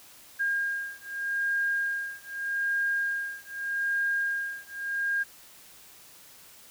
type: beating tone pair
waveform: sine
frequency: 1615 / 1615.82 Hz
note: G#6 / G#6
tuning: -49 / -48 cents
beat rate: 0.82 Hz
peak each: -30 dBFS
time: 0.39-5.24 s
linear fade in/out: 20 ms
effects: white hiss -52 dBFS RMS until 6.7 s